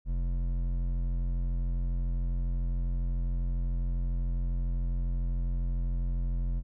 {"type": "tone with hard clipping", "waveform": "triangle", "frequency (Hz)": 43.65, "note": "F1", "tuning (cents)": 0, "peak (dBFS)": -29, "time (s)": [0.05, 6.63], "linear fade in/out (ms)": 50, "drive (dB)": 13, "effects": []}